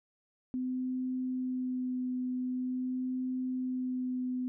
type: tone with vibrato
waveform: sine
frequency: 254.2 Hz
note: C4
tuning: 50 cents flat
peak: -31 dBFS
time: 0.54-4.48 s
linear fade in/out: 0 ms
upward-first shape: sine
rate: 0.45 Hz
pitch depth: 12 cents each way
effects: none